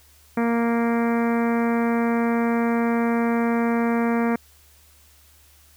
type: harmonic tone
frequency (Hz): 233.1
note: A#3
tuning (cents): 0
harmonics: 1 / 2 / 3 / 4 / 5 / 6 / 7 / 8 / 9 / 10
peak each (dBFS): -20 / -26 / -30 / -32 / -34 / -36 / -37 / -38 / -39 / -40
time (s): 0.37-4.36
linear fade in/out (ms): 5
effects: added 73 Hz sine -55 dBFS peak until 5.76 s + white hiss -55 dBFS RMS until 5.76 s